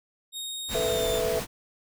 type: tone with pitch glide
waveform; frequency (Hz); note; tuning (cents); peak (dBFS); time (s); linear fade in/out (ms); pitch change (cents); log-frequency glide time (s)
sawtooth; 3729 to 3565; A#7 to A7; 0 to +22; -30; 0.32-1.22; 50; -78; 0.82-1.08
type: noise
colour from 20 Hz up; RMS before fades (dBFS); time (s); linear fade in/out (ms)
pink; -33; 0.68-1.47; 50
type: chord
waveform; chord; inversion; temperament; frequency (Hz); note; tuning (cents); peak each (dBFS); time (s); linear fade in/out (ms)
sine; A suspended second; none; just; 440 / 495 / 660; A4 / B4 / E5; 0 / +4 / +2; -29; 0.74-1.4; 10
effects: none